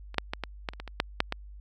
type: clicks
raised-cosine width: 0.3 ms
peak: -26 / -7 / -14 / -15 / -14 / -28 / -22 / -24 / -7 / -6 / -13 dBFS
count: 11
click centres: 0.144 / 0.183 / 0.335 / 0.437 / 0.688 / 0.735 / 0.8 / 0.877 / 1.001 / 1.204 / 1.324 s
effects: added 50 Hz sine -43 dBFS peak until 1.6 s